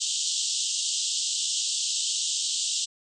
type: band-pass noise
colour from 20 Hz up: white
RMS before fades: -28 dBFS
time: 0-2.86 s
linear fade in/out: 20 ms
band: 2900 to 8200 Hz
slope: 96 dB/octave
effects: none